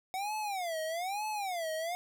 square tone with vibrato, 737 Hz, F#5, 7 cents flat, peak -34 dBFS, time 0.14-1.95 s, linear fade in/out 0 ms, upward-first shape sine, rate 1.1 Hz, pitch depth 270 cents each way, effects none

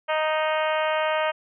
harmonic tone, 311.1 Hz, D#4, in tune, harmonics 2 / 3 / 4 / 5 / 6 / 7 / 8 / 9 / 10, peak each -24 / -28 / -30 / -32 / -34 / -35 / -36 / -37 / -38 dBFS, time 0.08-1.32 s, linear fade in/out 20 ms, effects none

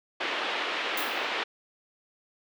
white band-pass noise, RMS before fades -31 dBFS, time 0.2-1.44 s, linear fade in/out 10 ms, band 300 to 3200 Hz, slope 24 dB/octave
violet noise with exponential decay, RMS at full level -31 dBFS, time 0.97-1.3 s, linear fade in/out 5 ms, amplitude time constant 70 ms
effects none

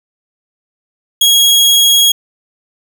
sawtooth tone, 3304 Hz, G#7, 10 cents flat, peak -3 dBFS, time 1.21-2.12 s, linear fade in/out 5 ms, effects none

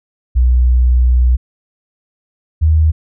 sine tone pair in turn, 61.74 / 78.51 Hz, B1 / D#2, 0 / +16 cents, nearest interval major third, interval 416 cents, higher second, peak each -7 dBFS, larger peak neither, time 0.35-1.37 / 2.61-2.92 s, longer first, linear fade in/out 20 ms, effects none

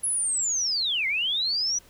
sine linear two-way sweep, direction down then up, 10770 to 2043 to 5950 Hz, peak -23 dBFS, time 0.03-1.79 s, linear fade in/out 10 ms, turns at 1.07 s, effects pink hiss -55 dBFS RMS until 1.89 s

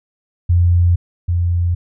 sine tone pair in turn, 87.31 / 86.98 Hz, F2 / F2, 0 / -6 cents, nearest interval unison, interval 6 cents, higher first, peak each -9 / -13 dBFS, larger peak first, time 0.49-0.96 / 1.28-1.75 s, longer neither, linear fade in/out 10 ms, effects none

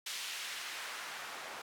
white noise with band-pass filter sweep, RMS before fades -43 dBFS, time 0.06-1.62 s, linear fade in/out 5 ms, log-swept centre 3300 to 870 Hz, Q 0.9, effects none

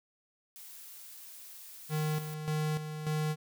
blue noise, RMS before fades -49 dBFS, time 0.56-2.34 s, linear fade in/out 0 ms
square tone with tremolo, 153.7 Hz, D#3, 21 cents flat, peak -30 dBFS, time 1.89-3.36 s, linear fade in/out 50 ms, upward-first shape square, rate 1.7 Hz, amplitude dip 60%
effects none

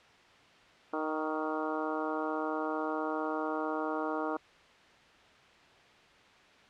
harmonic tone with a mistuned harmonic, 155.56 Hz, D#3, in tune, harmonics 2 / 3 / 4 / 5 / 6 / 7 / 8 / 9, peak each -36 / -38 / -39 / -40 / -41 / -41 / -42 / -43 dBFS, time 0.93-4.37 s, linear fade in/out 5 ms, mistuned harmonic 7, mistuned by +34 cents, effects white hiss -58 dBFS RMS until 6.69 s + low-pass 3000 Hz 12 dB/octave

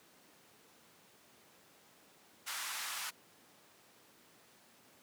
pink band-pass noise, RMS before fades -41 dBFS, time 2.46-3.11 s, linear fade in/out 20 ms, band 1000 to 14000 Hz, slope 24 dB/octave, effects pink hiss -63 dBFS RMS until 5.02 s + high-pass 200 Hz 12 dB/octave

